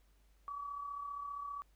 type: tone with amplitude modulation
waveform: sine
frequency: 1142 Hz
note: D6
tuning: 49 cents flat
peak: -38 dBFS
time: 0.48-1.62 s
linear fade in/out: 0 ms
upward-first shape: sine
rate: 35.1 Hz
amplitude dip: 50%
effects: added 50 Hz sine -65 dBFS peak until 1.75 s + pink hiss -75 dBFS RMS until 1.75 s